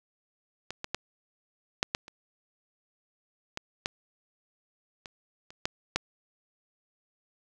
clicks, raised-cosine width 0.2 ms, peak -19 / -17 / -12 / -7 / -10 / -28 / -16 / -11 / -24 / -29 / -10 / -8 dBFS, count 12, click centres 0.706 / 0.844 / 0.946 / 1.829 / 1.949 / 2.081 / 3.574 / 3.859 / 5.058 / 5.505 / 5.655 / 5.96 s, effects none

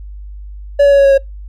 triangle tone with pitch steps, 570 / 565.1 / 560.2 / 555.4 / 550.6 / 545.8 Hz, C#5 / C#5 / C#5 / C#5 / C#5 / C#5, +48 / +33 / +18 / +3 / -12 / -27 cents, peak -3 dBFS, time 0.79-1.18 s, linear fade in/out 10 ms, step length 65 ms, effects noise-tail reverb RT60 0.2 s tail -26 dB re dry + added 50 Hz sine -27 dBFS peak until 1.48 s

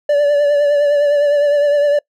triangle tone with vibrato, 580 Hz, D5, 22 cents flat, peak -8 dBFS, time 0.09-1.99 s, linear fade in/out 5 ms, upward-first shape triangle, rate 9.8 Hz, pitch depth 39 cents each way, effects noise-tail reverb RT60 0.1 s tail -25 dB re dry

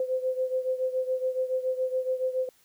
sine beating tone pair, 513 / 520.1 Hz, C5 / C5, -34 / -10 cents, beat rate 7.1 Hz, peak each -27 / -31 dBFS, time 0-2.49 s, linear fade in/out 2 ms, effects white hiss -63 dBFS RMS until 2.64 s

